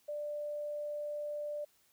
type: tone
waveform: sine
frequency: 591 Hz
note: D5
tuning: 11 cents sharp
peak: -36 dBFS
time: 0.08-1.65 s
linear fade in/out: 10 ms
effects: white hiss -70 dBFS RMS until 1.92 s